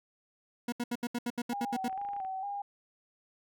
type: tone bursts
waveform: 40% pulse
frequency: 240 Hz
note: B3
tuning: 49 cents flat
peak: -30 dBFS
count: 11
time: 0.68-1.883 s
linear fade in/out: 5 ms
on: 43 ms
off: 73 ms
type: tone with vibrato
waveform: sine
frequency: 784 Hz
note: G5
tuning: in tune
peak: -34 dBFS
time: 1.52-2.62 s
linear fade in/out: 5 ms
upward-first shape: square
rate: 2.2 Hz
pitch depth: 52 cents each way
type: clicks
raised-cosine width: 0.5 ms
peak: -37 dBFS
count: 11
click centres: 1.864 / 1.896 / 1.928 / 1.977 / 2.015 / 2.05 / 2.088 / 2.134 / 2.165 / 2.202 / 2.249 s
effects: none